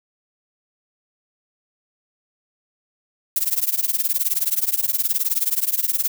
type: noise with tremolo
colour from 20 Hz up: violet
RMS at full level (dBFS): -17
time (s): 3.36-6.08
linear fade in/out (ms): 2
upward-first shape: triangle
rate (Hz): 19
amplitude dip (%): 100
effects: none